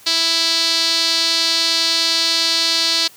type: tone with band-pass filter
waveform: sawtooth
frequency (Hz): 329.9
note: E4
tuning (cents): +1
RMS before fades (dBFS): -17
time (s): 0.06-3.08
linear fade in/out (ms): 10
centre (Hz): 4400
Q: 4.5
effects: white hiss -45 dBFS RMS until 3.16 s